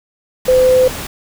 sine tone in noise, 511 Hz, C5, 41 cents flat, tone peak -7 dBFS, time 0.48-0.88 s, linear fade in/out 5 ms, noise pink, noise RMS -25 dBFS, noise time 0.45-1.07 s, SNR +15 dB, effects none

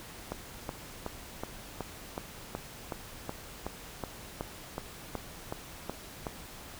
click train, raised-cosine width 1 ms, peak -20 dBFS, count 17, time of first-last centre 0.32-6.268 s, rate 2.69 Hz, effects pink hiss -47 dBFS RMS until 6.79 s

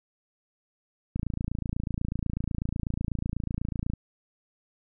click train, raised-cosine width 5 ms, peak -17 dBFS, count 79, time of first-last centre 1.16-3.936 s, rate 28.1 Hz, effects none

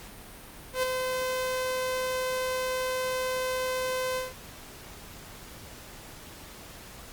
sawtooth tone with ADSR envelope, 513 Hz, C5, 34 cents flat, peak -19 dBFS, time 0.73-4.34 s, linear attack 100 ms, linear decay 8 ms, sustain -5 dB, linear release 180 ms, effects pink hiss -46 dBFS RMS until 7.12 s + Opus 48 kbps

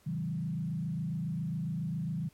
sine tone with frequency modulation, 162.6 Hz, E3, 23 cents flat, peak -31 dBFS, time 0.06-2.29 s, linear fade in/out 10 ms, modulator 27.3 Hz, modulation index 1.1, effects pink hiss -65 dBFS RMS until 2.33 s + MP3 64 kbps

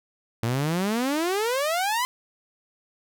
sawtooth exponential sweep, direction up, 111.1 to 1035 Hz, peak -19 dBFS, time 0.43-2.05 s, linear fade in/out 0 ms, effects none

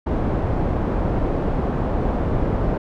pink low-pass noise, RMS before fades -21 dBFS, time 0.06-2.78 s, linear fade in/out 10 ms, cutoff 720 Hz, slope 12 dB/octave, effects none

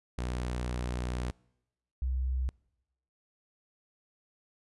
sawtooth / sine tone pair in turn, 61.2 / 64.15 Hz, B1 / C2, -15 / -34 cents, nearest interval minor second, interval 81 cents, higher second, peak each -28 dBFS, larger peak neither, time 0.18-1.31 / 2.02-2.49 s, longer first, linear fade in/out 0 ms, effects noise-tail reverb RT60 0.9 s tail -26 dB re dry + resampled to 24000 Hz

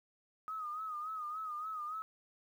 sine tone with vibrato, 1250 Hz, D#6, 8 cents sharp, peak -38 dBFS, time 0.48-2.02 s, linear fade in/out 0 ms, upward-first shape sine, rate 3.5 Hz, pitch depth 71 cents each way, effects 11-bit

